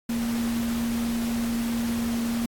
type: tone in noise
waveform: sine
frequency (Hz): 233.1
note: A#3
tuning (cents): 0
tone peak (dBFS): -24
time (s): 0.09-2.46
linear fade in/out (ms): 5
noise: pink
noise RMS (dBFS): -36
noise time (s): 0.09-2.46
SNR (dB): +9
effects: AAC 64 kbps